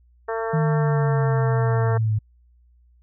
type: harmonic tone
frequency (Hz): 225.5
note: A3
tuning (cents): +43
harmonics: 2 / 3 / 4 / 5 / 6 / 7 / 8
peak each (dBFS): -26 / -30 / -32 / -34 / -36 / -37 / -38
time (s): 0.28-1.98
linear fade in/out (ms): 10
type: linear sweep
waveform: sine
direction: down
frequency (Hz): 158.1 to 105.9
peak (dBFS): -18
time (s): 0.53-2.19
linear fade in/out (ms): 10
effects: added 60 Hz sine -53 dBFS peak until 3.02 s